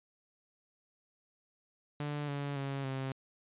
sawtooth tone with pitch steps, 146.83 / 142.24 / 137.79 / 133.48 Hz, D3 / C#3 / C#3 / C3, 0 / +45 / -10 / +35 cents, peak -31 dBFS, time 2-3.12 s, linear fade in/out 2 ms, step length 280 ms, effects resampled to 8000 Hz

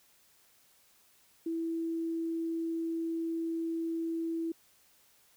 sine tone, 329.6 Hz, E4, in tune, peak -31 dBFS, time 1.46-4.52 s, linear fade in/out 5 ms, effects white hiss -65 dBFS RMS until 5.36 s

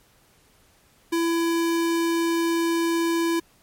square tone, 334.4 Hz, E4, 25 cents sharp, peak -21 dBFS, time 1.12-3.4 s, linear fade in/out 10 ms, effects pink hiss -59 dBFS RMS until 3.62 s + MP3 64 kbps

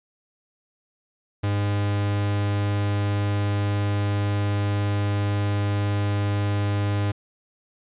45% pulse tone, 101.9 Hz, G#2, 32 cents flat, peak -21 dBFS, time 1.43-7.12 s, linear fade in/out 10 ms, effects resampled to 8000 Hz + 10-bit

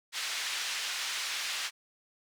pink band-pass noise, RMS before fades -35 dBFS, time 0.12-1.71 s, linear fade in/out 50 ms, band 2000 to 6100 Hz, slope 12 dB/octave, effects none

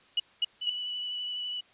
sine tone bursts, 2911 Hz, F#7, 29 cents flat, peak -23 dBFS, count 3, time 0.17-0.697 s, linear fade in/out 5 ms, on 29 ms, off 220 ms
sine tone with vibrato, 2960 Hz, F#7, in tune, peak -32 dBFS, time 0.61-1.61 s, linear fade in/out 10 ms, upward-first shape triangle, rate 12 Hz, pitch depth 20 cents each way
effects white hiss -60 dBFS RMS until 1.73 s + resampled to 8000 Hz

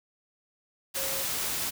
sine tone in noise, 542 Hz, C#5, 39 cents flat, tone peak -38 dBFS, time 0.96-1.24 s, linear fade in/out 20 ms, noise white, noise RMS -31 dBFS, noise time 0.94-1.71 s, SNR -10 dB, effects none

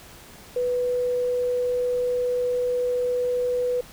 sine tone, 493.9 Hz, B4, in tune, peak -21 dBFS, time 0.56-3.81 s, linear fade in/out 5 ms, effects pink hiss -46 dBFS RMS until 3.92 s

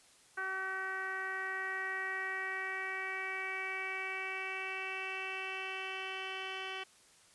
10% pulse tone with low-pass filter sweep, 380.4 Hz, F#4, 48 cents sharp, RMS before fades -39 dBFS, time 0.37-6.84 s, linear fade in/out 10 ms, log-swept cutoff 1600 to 3200 Hz, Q 5.4, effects white hiss -63 dBFS RMS until 7.34 s + resampled to 24000 Hz

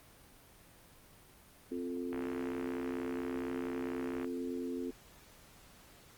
sine chord, F major, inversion second, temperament equal, 261.6 / 349.2 / 440 Hz, C4 / F4 / A4, 0 / 0 / 0 cents, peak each -38 / -41 / -43 dBFS, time 1.71-4.91 s, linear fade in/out 10 ms
click train, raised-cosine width 0.5 ms, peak -29 dBFS, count 137, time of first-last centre 2.13-4.245 s, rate 64.3 Hz
effects pink hiss -59 dBFS RMS until 6.17 s + Opus 32 kbps

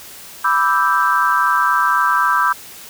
sine chord, E minor seventh, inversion second, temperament equal, 987.8 / 1174.7 / 1318.5 / 1568 Hz, B5 / D6 / E6 / G6, 0 / 0 / 0 / 0 cents, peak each -18 dBFS, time 0.44-2.53 s, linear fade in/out 10 ms, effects white hiss -37 dBFS RMS until 2.89 s

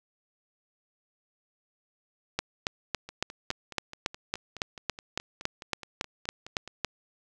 two click trains, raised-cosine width 0.2 ms, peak -24 / -10 dBFS, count 18 / 17, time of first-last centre 3.09-6.676 / 2.39-6.847 s, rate 4.74 / 3.59 Hz, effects none

